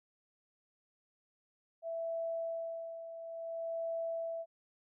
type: tone with tremolo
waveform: sine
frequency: 662 Hz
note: E5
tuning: 7 cents sharp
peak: -34 dBFS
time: 1.82-4.46 s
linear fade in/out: 50 ms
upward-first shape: sine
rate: 0.58 Hz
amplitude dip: 65%
effects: none